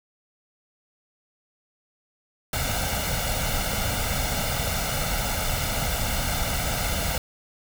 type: noise with comb filter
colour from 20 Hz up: pink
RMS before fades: -26 dBFS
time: 2.53-7.18 s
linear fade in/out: 2 ms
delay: 1.4 ms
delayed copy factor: +0.7
effects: none